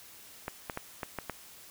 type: clicks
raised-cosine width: 0.5 ms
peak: -19 dBFS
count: 6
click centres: 0.481 / 0.698 / 0.774 / 1.032 / 1.187 / 1.297 s
effects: white hiss -52 dBFS RMS until 1.7 s